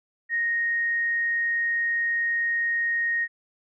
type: tone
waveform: sine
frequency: 1864.7 Hz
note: A#6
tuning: in tune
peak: -22 dBFS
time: 0.29-3.28 s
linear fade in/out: 50 ms
effects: none